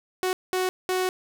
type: tone bursts at uneven times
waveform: sawtooth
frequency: 370 Hz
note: F#4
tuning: in tune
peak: -19 dBFS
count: 3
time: 0.23-0.33 / 0.53-0.69 / 0.89-1.09 s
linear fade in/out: 0 ms
effects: none